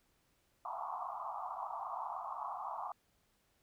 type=band-pass noise; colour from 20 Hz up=white; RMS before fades=-42 dBFS; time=0.65-2.92 s; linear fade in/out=2 ms; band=680 to 1200 Hz; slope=96 dB/octave; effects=pink hiss -75 dBFS RMS until 3.62 s